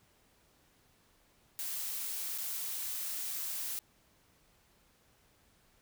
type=noise with dropouts; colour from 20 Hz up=blue; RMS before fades=-38 dBFS; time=1.59-3.79 s; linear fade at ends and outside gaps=0 ms; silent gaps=2.378-2.384 s; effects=pink hiss -68 dBFS RMS until 5.81 s